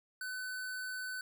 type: tone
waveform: square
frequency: 1508 Hz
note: F#6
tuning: 32 cents sharp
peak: -39 dBFS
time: 0.21-1.21 s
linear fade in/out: 2 ms
effects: none